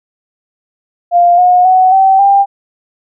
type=tone with pitch steps; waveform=sine; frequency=698.5 / 721.5 / 745.2 / 769.7 / 795 Hz; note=F5 / F#5 / F#5 / G5 / G5; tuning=0 / -44 / +12 / -32 / +24 cents; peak=-4 dBFS; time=1.11-2.46 s; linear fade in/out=50 ms; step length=270 ms; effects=none